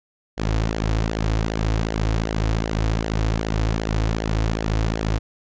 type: tone with flanger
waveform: sawtooth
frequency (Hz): 54.4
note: A1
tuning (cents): -19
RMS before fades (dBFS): -22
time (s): 0.37-5.19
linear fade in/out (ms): 20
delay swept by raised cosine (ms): 0.79 to 5.19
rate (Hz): 2.6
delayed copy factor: -0.65
effects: resampled to 16000 Hz